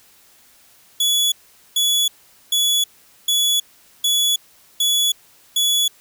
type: tone bursts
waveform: sawtooth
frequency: 3400 Hz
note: G#7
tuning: 40 cents sharp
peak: -12 dBFS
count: 7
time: 1-5.88 s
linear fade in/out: 5 ms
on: 320 ms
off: 440 ms
effects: white hiss -52 dBFS RMS until 6 s